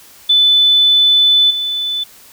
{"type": "tone with level steps", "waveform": "sine", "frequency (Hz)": 3500, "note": "A7", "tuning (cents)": -10, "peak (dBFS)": [-7, -16], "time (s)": [0.29, 2.04], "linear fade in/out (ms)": 10, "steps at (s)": 1.5, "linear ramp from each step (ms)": 10, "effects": ["white hiss -42 dBFS RMS until 2.32 s"]}